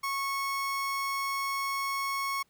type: tone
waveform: 30% pulse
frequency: 1100 Hz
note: C#6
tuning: 14 cents flat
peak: -27 dBFS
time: 0.03-2.43 s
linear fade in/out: 10 ms
effects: pink hiss -70 dBFS RMS until 2.49 s